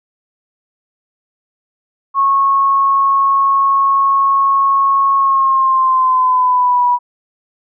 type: tone with pitch glide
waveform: sine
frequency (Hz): 1097 to 977.3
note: C#6 to B5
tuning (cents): -18 to -18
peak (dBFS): -9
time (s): 2.14-6.99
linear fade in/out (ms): 50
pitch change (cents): -200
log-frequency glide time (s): 5.17-6.86
effects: none